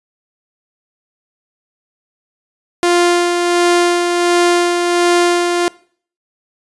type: tone with tremolo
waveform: sawtooth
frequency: 349.4 Hz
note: F4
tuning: 1 cent sharp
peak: -5 dBFS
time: 2.83-5.68 s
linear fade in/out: 0 ms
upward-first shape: sine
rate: 1.4 Hz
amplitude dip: 40%
effects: noise-tail reverb RT60 0.5 s tail -22 dB re dry + resampled to 24000 Hz